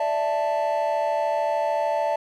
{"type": "chord", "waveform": "triangle", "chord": "D suspended second", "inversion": "none", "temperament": "just", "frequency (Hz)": [587.3, 660.7, 881], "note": ["D5", "E5", "A5"], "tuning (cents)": [0, 4, 2], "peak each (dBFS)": -23, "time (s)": [0, 2.16], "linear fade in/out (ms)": 5, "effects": ["tanh soft clip ceiling -13 dBFS"]}